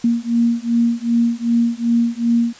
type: beating tone pair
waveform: sine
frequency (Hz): 233.1 / 235.7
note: A#3 / A#3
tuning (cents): 0 / +19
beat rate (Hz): 2.6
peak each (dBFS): -17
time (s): 0.04-2.53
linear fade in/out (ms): 5
effects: white hiss -42 dBFS RMS until 2.59 s + resampled to 16000 Hz